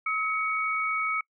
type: tone pair together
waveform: sine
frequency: 1281 / 2237 Hz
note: E6 / C#7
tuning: -50 / +15 cents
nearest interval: minor seventh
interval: 965 cents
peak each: -28 dBFS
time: 0.06-1.21 s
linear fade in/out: 5 ms
effects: noise-tail reverb RT60 0.1 s tail -25 dB re dry